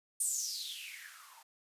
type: noise with band-pass filter sweep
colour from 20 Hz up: violet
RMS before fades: -40 dBFS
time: 0.2-1.43 s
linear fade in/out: 5 ms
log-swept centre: 9200 to 830 Hz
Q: 7.8
effects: resampled to 32000 Hz